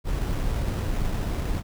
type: noise with sample-and-hold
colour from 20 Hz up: brown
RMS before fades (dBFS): -26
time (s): 0.04-1.63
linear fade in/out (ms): 50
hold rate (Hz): 4410
effects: none